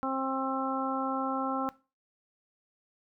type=harmonic tone; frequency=265.7 Hz; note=C4; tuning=27 cents sharp; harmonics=1 / 2 / 3 / 4 / 5; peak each=-33 / -37 / -35 / -36 / -35 dBFS; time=0.03-1.69 s; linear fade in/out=0 ms; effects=noise-tail reverb RT60 0.3 s tail -19 dB re dry